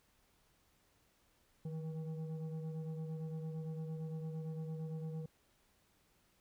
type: tone with frequency modulation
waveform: sine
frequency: 157.1 Hz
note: D#3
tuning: 17 cents sharp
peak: -38 dBFS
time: 1.65-5.26 s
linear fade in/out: 5 ms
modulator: 323 Hz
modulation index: 0.6
effects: tanh soft clip ceiling -37 dBFS + pink hiss -73 dBFS RMS until 6.4 s